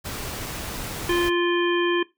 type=noise; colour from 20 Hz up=pink; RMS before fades=-32 dBFS; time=0.04-1.3 s; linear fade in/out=20 ms
type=harmonic tone; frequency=348.4 Hz; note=F4; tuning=4 cents flat; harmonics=1 / 3 / 5 / 7 / 9; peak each=-20 / -29 / -28 / -32 / -31 dBFS; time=1.09-2.03 s; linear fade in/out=5 ms
effects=noise-tail reverb RT60 0.2 s tail -19 dB re dry